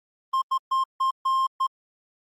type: tone bursts at uneven times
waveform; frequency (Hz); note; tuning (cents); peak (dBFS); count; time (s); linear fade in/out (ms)
triangle; 1059; C6; +21; -18; 6; 0.33-0.42 / 0.51-0.58 / 0.71-0.84 / 1-1.11 / 1.25-1.47 / 1.6-1.67; 10
effects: Opus 32 kbps